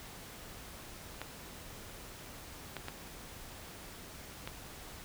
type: clicks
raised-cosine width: 0.3 ms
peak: -23 dBFS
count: 4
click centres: 1.216 / 2.767 / 2.884 / 4.475 s
effects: pink hiss -49 dBFS RMS until 5.04 s